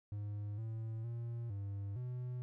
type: tone with pitch steps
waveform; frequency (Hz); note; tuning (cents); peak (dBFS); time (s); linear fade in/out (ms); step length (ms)
triangle; 103.2 / 111.9 / 117.5 / 99.9 / 124.6; G#2 / A2 / A#2 / G2 / B2; -10 / +30 / +14 / +33 / +16; -37; 0.12-2.42; 0; 460
effects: none